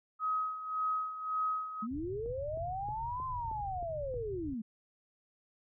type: tone with tremolo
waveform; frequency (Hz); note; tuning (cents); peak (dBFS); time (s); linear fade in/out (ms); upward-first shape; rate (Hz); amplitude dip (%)
sine; 1267; D#6; +31; -29; 0.19-1.87; 50; sine; 1.8; 70
type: linear two-way sweep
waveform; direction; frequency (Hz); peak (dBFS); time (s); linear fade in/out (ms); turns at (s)
sine; up then down; 207.7 to 1046.5 to 207.7; -35; 1.82-4.62; 10; 3.25
type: low-pass noise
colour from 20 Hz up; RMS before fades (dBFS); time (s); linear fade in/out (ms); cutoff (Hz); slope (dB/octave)
white; -45; 1.91-4.54; 2; 140; 96
type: click train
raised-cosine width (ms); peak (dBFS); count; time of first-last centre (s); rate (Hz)
2; -37; 7; 2.26-4.141; 3.19
effects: none